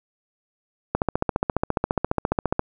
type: click train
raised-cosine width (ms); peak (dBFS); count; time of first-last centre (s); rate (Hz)
1; -6; 25; 0.95-2.594; 14.6
effects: none